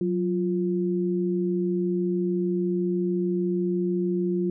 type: tone pair together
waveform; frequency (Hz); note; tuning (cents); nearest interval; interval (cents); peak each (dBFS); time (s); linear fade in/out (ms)
sine; 183.7 / 350; F#3 / F4; -12 / +4; major seventh; 1116; -25; 0.01-4.5; 2
effects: none